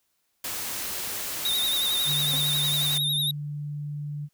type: noise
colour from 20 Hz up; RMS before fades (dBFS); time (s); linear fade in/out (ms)
white; -32; 0.44-2.98; 5
type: tone with vibrato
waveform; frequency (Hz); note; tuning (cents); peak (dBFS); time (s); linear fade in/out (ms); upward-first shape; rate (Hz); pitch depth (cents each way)
square; 3705; A#7; -11; -24; 1.45-3.31; 2; sine; 11; 61
type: tone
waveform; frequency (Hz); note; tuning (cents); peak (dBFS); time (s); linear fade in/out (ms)
sine; 146.83; D3; 0; -30; 2.05-4.29; 50
type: tone with exponential decay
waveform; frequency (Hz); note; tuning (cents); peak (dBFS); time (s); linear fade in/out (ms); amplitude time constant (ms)
sawtooth; 261.6; C4; 0; -28; 2.33-2.49; 5; 33
effects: white hiss -73 dBFS RMS until 4.33 s